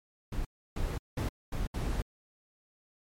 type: noise bursts at uneven times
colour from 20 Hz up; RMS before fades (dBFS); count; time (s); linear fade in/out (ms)
brown; -32; 5; 0.32-0.45 / 0.76-0.98 / 1.17-1.29 / 1.52-1.67 / 1.74-2.02; 5
effects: MP3 64 kbps